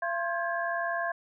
sine tone cluster, 681 / 1059 / 1612 / 1692 Hz, F5 / C6 / G6 / G#6, -44 / +21 / +48 / +32 cents, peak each -31 / -35 / -34 / -36 dBFS, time 0.02-1.12 s, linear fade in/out 5 ms, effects none

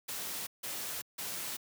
white noise bursts, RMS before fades -39 dBFS, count 3, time 0.08-1.57 s, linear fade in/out 10 ms, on 390 ms, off 160 ms, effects high-pass 100 Hz 12 dB/octave

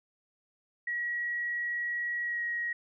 sine tone with pitch glide, 1914 to 1894.2 Hz, A#6 to A#6, +45 to +27 cents, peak -30 dBFS, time 0.87-2.73 s, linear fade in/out 5 ms, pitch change -18 cents, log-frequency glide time 2.22-2.42 s, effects none

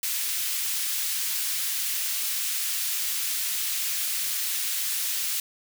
white high-pass noise, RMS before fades -28 dBFS, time 0.03-5.4 s, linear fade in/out 2 ms, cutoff 2100 Hz, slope 12 dB/octave, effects none

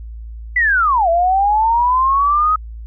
sine linear two-way sweep, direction down then up, 2010 to 659.3 to 1271 Hz, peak -11 dBFS, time 0.56-2.56 s, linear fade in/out 5 ms, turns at 1.09 s, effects added 56 Hz sine -28 dBFS peak until 2.86 s

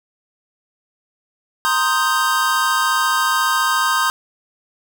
square chord, C minor seventh, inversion third, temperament equal, 932.3 / 1046.5 / 1244.5 / 1568 Hz, Bb5 / C6 / Eb6 / G6, 0 / 0 / 0 / 0 cents, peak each -25 / -21 / -21 / -21 dBFS, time 1.65-4.1 s, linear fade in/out 0 ms, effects none

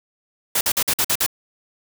white noise bursts, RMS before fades -19 dBFS, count 7, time 0.55-1.264 s, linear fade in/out 5 ms, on 60 ms, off 49 ms, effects none

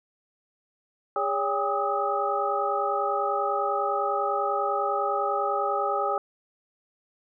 sine tone cluster, 406.8 / 567 / 801 / 1226 / 1276 Hz, G#4 / C#5 / G5 / D#6 / D#6, -36 / +39 / +37 / -26 / +43 cents, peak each -31 / -30 / -28 / -33 / -29 dBFS, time 1.16-6.18 s, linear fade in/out 2 ms, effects none

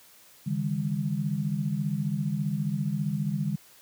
sine tone cluster, 143 / 157.9 / 201.3 Hz, D3 / D#3 / G3, -46 / +26 / +46 cents, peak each -30 dBFS, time 0.46-3.56 s, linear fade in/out 10 ms, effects white hiss -55 dBFS RMS until 3.81 s + high-pass 80 Hz 12 dB/octave

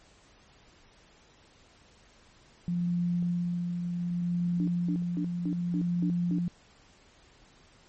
sine tone with tremolo, 174.61 Hz, F3, in tune, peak -25 dBFS, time 2.68-6.48 s, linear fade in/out 0 ms, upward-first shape sine, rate 0.66 Hz, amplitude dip 40%
clicks, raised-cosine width 2 ms, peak -35 / -44 / -38 dBFS, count 3, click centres 3.226 / 3.265 / 5.022 s
sine tone bursts, 293.7 Hz, D4, in tune, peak -30 dBFS, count 7, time 4.6-6.385 s, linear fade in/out 0 ms, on 75 ms, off 210 ms
effects pink hiss -59 dBFS RMS until 7.88 s + MP3 32 kbps

